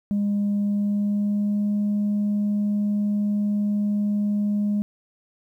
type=tone with pitch glide; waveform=sine; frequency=203.8 to 206.4 Hz; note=G#3 to G#3; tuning=-32 to -10 cents; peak=-18 dBFS; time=0.11-4.82 s; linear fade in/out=0 ms; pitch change=+22 cents; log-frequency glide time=0.57-1.71 s; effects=tanh soft clip ceiling -18 dBFS + 10-bit